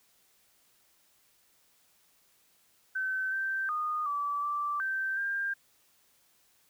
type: tone with pitch steps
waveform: sine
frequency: 1533 / 1561 / 1228 / 1155 / 1170 / 1557 / 1597 Hz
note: G6 / G6 / D#6 / D6 / D6 / G6 / G6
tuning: -39 / -8 / -23 / -29 / -7 / -12 / +32 cents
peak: -29 dBFS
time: 2.95-5.54 s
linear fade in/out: 10 ms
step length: 370 ms
effects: white hiss -67 dBFS RMS until 6.69 s